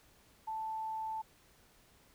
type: tone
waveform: sine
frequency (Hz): 880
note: A5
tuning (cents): 0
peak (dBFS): -36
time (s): 0.47-1.22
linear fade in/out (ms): 10
effects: pink hiss -65 dBFS RMS until 2.14 s